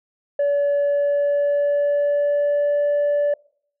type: tone with pitch glide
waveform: sine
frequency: 572 to 581 Hz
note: D5 to D5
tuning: -46 to -19 cents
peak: -14 dBFS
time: 0.39-3.34 s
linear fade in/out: 5 ms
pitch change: +27 cents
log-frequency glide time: 0.71-2.83 s
effects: noise-tail reverb RT60 0.6 s tail -25 dB re dry + tanh soft clip ceiling -15 dBFS